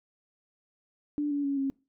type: tone with pitch steps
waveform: sine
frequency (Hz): 293.7 / 286.3 / 279.1 / 272.1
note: D4 / D4 / C#4 / C#4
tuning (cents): 0 / -44 / +12 / -32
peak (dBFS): -26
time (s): 1.18-1.7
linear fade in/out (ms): 0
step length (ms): 130
effects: noise-tail reverb RT60 0.3 s tail -24 dB re dry